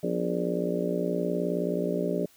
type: harmonic tone with a mistuned harmonic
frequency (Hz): 59.1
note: A#1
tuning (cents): +24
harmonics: 3 / 4 / 5 / 6 / 7 / 8 / 9 / 10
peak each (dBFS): -31 / -36 / -34 / -36 / -31 / -38 / -38 / -33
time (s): 0.03-2.26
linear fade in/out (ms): 5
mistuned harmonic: 4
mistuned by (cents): +83
effects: white hiss -59 dBFS RMS until 2.36 s